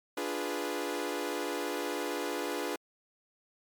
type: chord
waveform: sawtooth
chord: D diminished seventh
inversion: none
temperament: equal with one note detuned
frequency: 293.7 / 349.2 / 415.3 / 492.2 Hz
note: D4 / F4 / Ab4 / Cb5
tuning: 0 / 0 / 0 / -6 cents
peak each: -34 dBFS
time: 0.17-2.76 s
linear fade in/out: 5 ms
effects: MP3 96 kbps